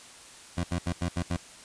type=tone bursts at uneven times; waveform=20% pulse; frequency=87.31 Hz; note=F2; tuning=in tune; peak=-22 dBFS; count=6; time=0.57-0.64 / 0.71-0.79 / 0.86-0.93 / 1.01-1.09 / 1.16-1.23 / 1.3-1.37 s; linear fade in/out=10 ms; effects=white hiss -49 dBFS RMS until 1.64 s + resampled to 22050 Hz